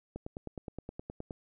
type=click train; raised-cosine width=2 ms; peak=-26 dBFS; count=12; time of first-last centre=0.16-1.308 s; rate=9.58 Hz; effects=none